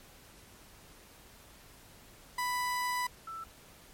30% pulse / sine tone pair in turn, 991 / 1327.8 Hz, B5 / E6, +6 / +12 cents, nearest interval perfect fourth, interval 506 cents, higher second, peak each -28 / -39 dBFS, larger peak first, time 2.38-3.07 / 3.27-3.44 s, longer first, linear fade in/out 5 ms, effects pink hiss -56 dBFS RMS until 3.93 s + MP3 64 kbps

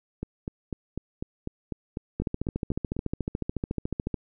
two click trains, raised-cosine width 3 ms, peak -18 / -15 dBFS, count 12 / 28, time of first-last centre 0.23-2.966 / 2.2-4.142 s, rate 4.02 / 13.9 Hz, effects none

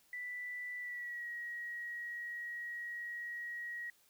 sine tone with pitch glide, 1975.5 to 1900.5 Hz, B6 to A#6, 0 to +33 cents, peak -40 dBFS, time 0.13-3.9 s, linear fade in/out 2 ms, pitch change -67 cents, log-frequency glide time 0.78-1.28 s, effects white hiss -69 dBFS RMS until 4.09 s

